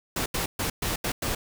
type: noise bursts at uneven times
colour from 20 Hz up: pink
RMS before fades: -28 dBFS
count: 6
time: 0.16-0.26 / 0.34-0.46 / 0.59-0.7 / 0.82-0.96 / 1.04-1.12 / 1.22-1.35 s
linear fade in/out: 5 ms
effects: none